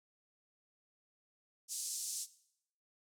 pink band-pass noise, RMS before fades -41 dBFS, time 1.68-2.27 s, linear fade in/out 50 ms, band 5700 to 10000 Hz, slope 24 dB/octave, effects noise-tail reverb RT60 0.7 s tail -17 dB re dry

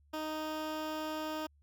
15% pulse tone with notch filter, 310.6 Hz, D#4, 3 cents flat, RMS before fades -38 dBFS, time 0.13-1.47 s, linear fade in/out 10 ms, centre 8900 Hz, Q 1.3, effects added 72 Hz sine -63 dBFS peak until 1.62 s

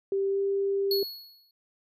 sine tone with pitch glide, 392 to 395.2 Hz, G4 to G4, 0 to +14 cents, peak -24 dBFS, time 0.12-1.03 s, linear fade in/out 2 ms, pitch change +14 cents, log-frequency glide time 0.29-0.39 s
square tone with exponential decay, 4356 Hz, C#8, 31 cents flat, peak -25 dBFS, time 0.91-1.51 s, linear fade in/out 2 ms, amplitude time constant 130 ms
effects none

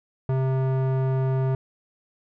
square tone with low-pass filter, 131.9 Hz, C3, 14 cents sharp, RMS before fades -23 dBFS, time 0.29-1.55 s, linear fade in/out 2 ms, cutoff 960 Hz, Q 0.74, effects none

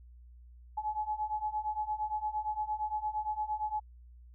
sine beating tone pair, 847 / 855.7 Hz, G#5 / A5, +34 / -48 cents, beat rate 8.7 Hz, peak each -36 / -34 dBFS, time 0.77-3.8 s, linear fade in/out 10 ms, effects added 60 Hz sine -51 dBFS peak until 4.34 s

